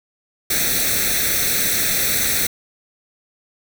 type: noise with comb filter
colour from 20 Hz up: white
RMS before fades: -19 dBFS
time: 0.5-2.47 s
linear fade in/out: 5 ms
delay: 0.5 ms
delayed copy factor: +0.8
effects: none